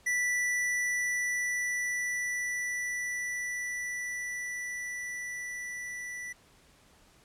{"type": "tone with level ramp", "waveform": "square", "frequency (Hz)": 1969, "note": "B6", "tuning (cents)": -6, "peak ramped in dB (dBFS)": [-27, -38], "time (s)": [0.06, 6.33], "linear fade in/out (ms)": 10, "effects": ["pink hiss -61 dBFS RMS until 7.24 s", "low-pass 11000 Hz 12 dB/octave"]}